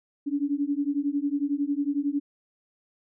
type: beating tone pair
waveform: sine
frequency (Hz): 280.4 / 291.4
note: C#4 / D4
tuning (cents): +20 / -13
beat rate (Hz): 11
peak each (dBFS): -27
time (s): 0.26-2.2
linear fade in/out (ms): 20
effects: none